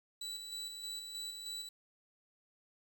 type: tone with tremolo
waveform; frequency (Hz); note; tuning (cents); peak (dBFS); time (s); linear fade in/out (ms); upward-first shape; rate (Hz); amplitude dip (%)
35% pulse; 3951; B7; 0; -38; 0.21-1.69; 5; square; 3.2; 40
effects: 11-bit

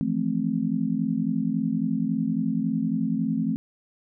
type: chord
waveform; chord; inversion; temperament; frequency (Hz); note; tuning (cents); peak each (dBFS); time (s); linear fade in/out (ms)
sine; F major seventh; third; just; 163.7 / 174.61 / 218.3 / 261.9; E3 / F3 / A3 / C4; -12 / 0 / -13 / +2; -31 / -30 / -26 / -27; 0.01-3.56; 0
effects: none

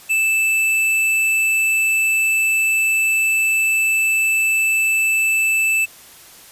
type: tone with tanh clipping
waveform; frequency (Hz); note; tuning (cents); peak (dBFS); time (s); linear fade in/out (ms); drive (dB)
sine; 2637; E7; 0; -16; 0.09-5.86; 20; 15
effects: white hiss -43 dBFS RMS until 6.51 s + resampled to 32000 Hz

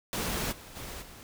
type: noise with level steps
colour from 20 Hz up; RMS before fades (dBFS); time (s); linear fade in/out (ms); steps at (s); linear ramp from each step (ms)
pink; -32 / -48 / -41 / -49; 0.13-1.23; 0; 0.51 / 0.75 / 1.01; 20
effects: none

